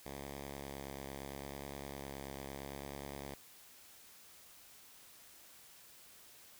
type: tone with vibrato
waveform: 5% pulse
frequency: 69.3 Hz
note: C#2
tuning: in tune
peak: -33 dBFS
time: 0.05-3.35 s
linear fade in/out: 10 ms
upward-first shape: sine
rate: 0.76 Hz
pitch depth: 17 cents each way
effects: white hiss -59 dBFS RMS until 6.59 s